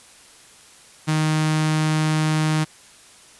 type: tone with notch filter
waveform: sawtooth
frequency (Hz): 155.56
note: D#3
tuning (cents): 0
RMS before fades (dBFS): -20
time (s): 1.07-2.65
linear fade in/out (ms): 20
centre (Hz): 520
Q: 1.5
effects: white hiss -48 dBFS RMS until 3.39 s + resampled to 24000 Hz